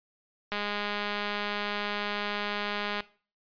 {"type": "click train", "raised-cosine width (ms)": 0.3, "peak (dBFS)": -16, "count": 513, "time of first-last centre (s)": [0.52, 3.005], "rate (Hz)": 206, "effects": ["noise-tail reverb RT60 0.4 s tail -19 dB re dry", "resampled to 11025 Hz"]}